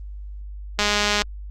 click train, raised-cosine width 0.2 ms, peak -3 dBFS, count 90, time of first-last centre 0.79-1.22 s, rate 207 Hz, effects added 50 Hz sine -32 dBFS peak until 1.5 s + Opus 32 kbps

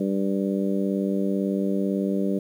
harmonic tone, 98 Hz, G2, in tune, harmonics 2 / 3 / 4 / 5 / 6, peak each -24 / -28 / -30 / -32 / -34 dBFS, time 0-2.39 s, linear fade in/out 5 ms, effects 9-bit

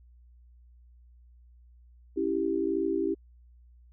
sine chord, C# diminished, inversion none, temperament equal, 277.2 / 329.6 / 392 Hz, C#4 / E4 / G4, 0 / 0 / 0 cents, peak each -33 / -29 / -29 dBFS, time 2.16-3.15 s, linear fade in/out 20 ms, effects added 60 Hz sine -53 dBFS peak until 3.92 s

